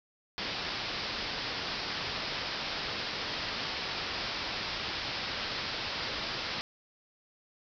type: low-pass noise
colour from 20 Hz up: white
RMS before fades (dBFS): -36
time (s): 0.38-6.61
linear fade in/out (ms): 0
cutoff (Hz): 5300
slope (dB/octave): 96
effects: none